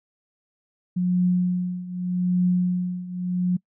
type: tone with tremolo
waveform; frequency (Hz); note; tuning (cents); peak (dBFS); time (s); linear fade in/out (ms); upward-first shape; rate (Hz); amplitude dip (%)
sine; 180; F#3; -47; -16; 0.96-3.57; 10; triangle; 0.83; 85
effects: noise-tail reverb RT60 0.1 s tail -25 dB re dry